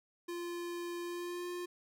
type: tone with pitch glide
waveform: square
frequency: 346.9 to 353.8 Hz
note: F4 to F4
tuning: -12 to +23 cents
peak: -39 dBFS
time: 0.28-1.66 s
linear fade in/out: 10 ms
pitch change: +35 cents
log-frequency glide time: 1.02-1.48 s
effects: none